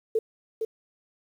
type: tone with echo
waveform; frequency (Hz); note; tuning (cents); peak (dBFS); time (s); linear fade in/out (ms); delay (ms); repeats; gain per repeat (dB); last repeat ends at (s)
sine; 443.9; A4; +15; -20; 0.15-0.19; 5; 460; 1; -5; 0.65
effects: 9-bit